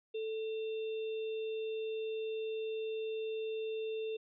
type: tone with sample-and-hold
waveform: sine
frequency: 440 Hz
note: A4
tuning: in tune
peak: -35 dBFS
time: 0.14-4.17 s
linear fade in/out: 10 ms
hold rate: 3150 Hz
effects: resampled to 11025 Hz